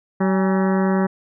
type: harmonic tone with a mistuned harmonic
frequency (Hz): 190.4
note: F#3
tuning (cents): +50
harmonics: 1 / 2 / 3 / 4 / 5 / 6 / 7 / 8 / 9 / 10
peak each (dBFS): -17 / -23 / -27 / -29 / -31 / -33 / -34 / -35 / -36 / -37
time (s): 0.2-1.07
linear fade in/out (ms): 10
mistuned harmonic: 4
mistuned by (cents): +110
effects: none